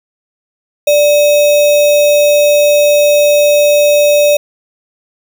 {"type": "tone with sample-and-hold", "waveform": "sine", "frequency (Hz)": 587.3, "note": "D5", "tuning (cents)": 0, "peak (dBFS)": -5, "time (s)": [0.87, 4.37], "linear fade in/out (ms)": 5, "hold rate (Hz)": 3150, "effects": []}